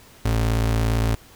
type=ring-modulated tone; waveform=square; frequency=82.41 Hz; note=E2; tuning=in tune; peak=-16 dBFS; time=0.25-1.15 s; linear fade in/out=5 ms; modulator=28.8 Hz; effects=pink hiss -49 dBFS RMS until 1.35 s